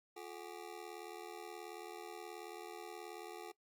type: ring-modulated tone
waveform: 25% pulse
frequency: 392 Hz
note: G4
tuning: in tune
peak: -40 dBFS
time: 0.16-3.52 s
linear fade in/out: 10 ms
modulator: 39.3 Hz
effects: noise-tail reverb RT60 0.1 s tail -20 dB re dry + Opus 48 kbps